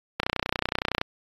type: click train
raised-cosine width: 0.3 ms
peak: -8 dBFS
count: 26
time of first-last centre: 0.2-1.014 s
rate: 30.7 Hz
effects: AAC 32 kbps